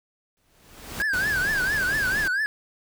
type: noise with exponential growth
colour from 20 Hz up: pink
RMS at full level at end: -31 dBFS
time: 0.37-1.02 s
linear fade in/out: 0 ms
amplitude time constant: 140 ms
type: tone with vibrato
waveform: triangle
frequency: 1607 Hz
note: G6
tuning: 43 cents sharp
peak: -20 dBFS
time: 1-2.46 s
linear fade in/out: 0 ms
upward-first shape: triangle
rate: 4.4 Hz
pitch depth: 180 cents each way
type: noise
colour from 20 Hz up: pink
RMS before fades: -33 dBFS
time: 1.13-2.28 s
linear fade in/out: 5 ms
effects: none